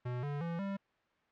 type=tone with pitch steps; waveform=square; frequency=123.47 / 144.31 / 168.66 / 197.13 Hz; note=B2 / D3 / E3 / G3; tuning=0 / -30 / +40 / +10 cents; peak=-36 dBFS; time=0.05-0.77 s; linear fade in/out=10 ms; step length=180 ms; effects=white hiss -72 dBFS RMS until 1.31 s + low-pass 2000 Hz 12 dB/octave